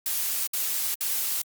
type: noise bursts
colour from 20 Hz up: blue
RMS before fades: -27 dBFS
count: 3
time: 0.06-1.418 s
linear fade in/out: 2 ms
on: 410 ms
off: 64 ms
effects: Opus 48 kbps